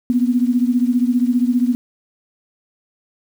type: beating tone pair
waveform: sine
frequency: 241.3 / 256.3 Hz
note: B3 / C4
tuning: -40 / -36 cents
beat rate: 15 Hz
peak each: -15 / -18 dBFS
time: 0.1-1.75 s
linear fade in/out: 0 ms
effects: 7-bit